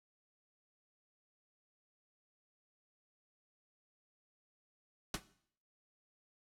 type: noise with exponential decay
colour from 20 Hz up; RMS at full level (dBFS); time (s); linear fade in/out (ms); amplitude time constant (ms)
pink; -32; 5.14-5.22; 2; 17
effects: noise-tail reverb RT60 0.6 s tail -17 dB re dry + low-pass 11000 Hz 12 dB/octave